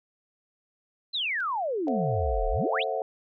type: exponential two-way sweep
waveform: sine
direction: down then up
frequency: 4186 to 32.01 to 4186 Hz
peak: -26 dBFS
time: 1.13-2.84 s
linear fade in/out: 20 ms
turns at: 2.49 s
type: clicks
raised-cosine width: 0.2 ms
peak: -34 dBFS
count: 2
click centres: 1.404 / 1.882 s
type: chord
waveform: sine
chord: F# half-diminished seventh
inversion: first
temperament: just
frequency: 444 / 532.8 / 666 / 740 Hz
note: A4 / C5 / E5 / F#5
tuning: +16 / +31 / +18 / 0 cents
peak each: -32 dBFS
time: 1.87-3.02 s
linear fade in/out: 2 ms
effects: none